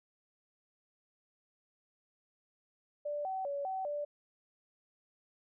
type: tone with pitch steps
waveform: sine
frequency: 587 / 761 / 566 / 761 / 586 Hz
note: D5 / F#5 / C#5 / F#5 / D5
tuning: -1 / +48 / +36 / +48 / -4 cents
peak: -34 dBFS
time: 3.05-4.05 s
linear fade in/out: 10 ms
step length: 200 ms
effects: none